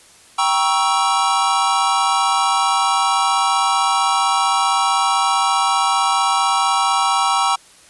square chord, G diminished seventh, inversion none, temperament equal with one note detuned, 784 / 948.1 / 1108.7 / 1318.5 Hz, G5 / Bb5 / Db6 / Fb6, 0 / +29 / 0 / 0 cents, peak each -21 dBFS, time 0.38-7.56 s, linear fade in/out 10 ms, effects white hiss -47 dBFS RMS until 7.89 s + resampled to 24000 Hz

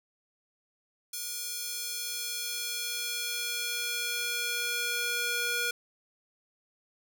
square tone with high-pass filter sweep, 478.2 Hz, A#4, 44 cents sharp, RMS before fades -33 dBFS, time 1.13-5.71 s, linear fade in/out 5 ms, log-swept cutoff 5700 to 1400 Hz, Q 0.85, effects none

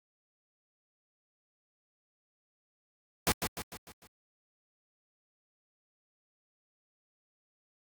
pink noise with echo, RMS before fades -26 dBFS, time 3.27-3.32 s, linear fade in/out 0 ms, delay 150 ms, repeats 5, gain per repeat -6 dB, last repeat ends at 4.07 s, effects high-pass 80 Hz 12 dB/octave + Opus 48 kbps

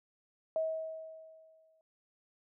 sine tone with exponential decay, 640 Hz, D#5, 49 cents sharp, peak -28 dBFS, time 0.56-1.81 s, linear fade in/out 1 ms, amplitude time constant 270 ms, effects none

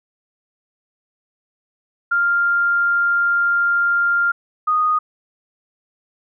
sine tone pair in turn, 1396.9 / 1239.1 Hz, F6 / D#6, 0 / -8 cents, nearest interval major second, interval 208 cents, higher first, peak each -14 dBFS, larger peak neither, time 2.11-4.32 / 4.67-4.99 s, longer first, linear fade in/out 10 ms, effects none

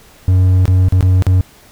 triangle tone with dropouts, 92.5 Hz, F#2, in tune, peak -5 dBFS, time 0.28-1.41 s, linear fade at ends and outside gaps 0 ms, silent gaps 0.655-0.679 / 0.885-0.924 / 1.008-1.027 / 1.223-1.267 s, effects pink hiss -44 dBFS RMS until 1.71 s

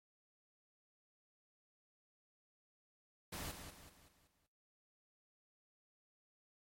pink noise with echo, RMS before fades -45 dBFS, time 3.32-3.52 s, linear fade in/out 10 ms, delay 190 ms, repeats 5, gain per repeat -7 dB, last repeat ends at 4.47 s, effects noise-tail reverb RT60 0.5 s tail -19 dB re dry + MP3 64 kbps

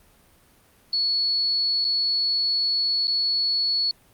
sine tone with dropouts, 4400 Hz, C#8, 14 cents flat, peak -20 dBFS, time 0.93-3.91 s, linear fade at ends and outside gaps 1 ms, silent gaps 1.844-1.849 / 3.071-3.079 s, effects pink hiss -57 dBFS RMS until 4.13 s + Opus 32 kbps

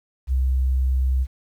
sine tone, 64.9 Hz, C2, 13 cents flat, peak -17 dBFS, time 0.27-1.27 s, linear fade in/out 50 ms, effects 9-bit

